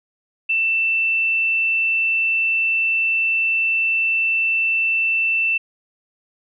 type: tone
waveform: sine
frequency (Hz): 2670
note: E7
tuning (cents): +22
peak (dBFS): -16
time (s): 0.49-5.58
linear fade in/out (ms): 10
effects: none